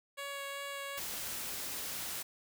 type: tone with vibrato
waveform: 10% pulse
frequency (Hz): 559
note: C#5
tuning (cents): +14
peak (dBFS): -31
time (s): 0.17-1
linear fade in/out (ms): 20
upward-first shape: sine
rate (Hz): 2.6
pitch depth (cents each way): 9
type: noise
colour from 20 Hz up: white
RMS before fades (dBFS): -40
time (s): 0.97-2.23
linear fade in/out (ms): 10
effects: none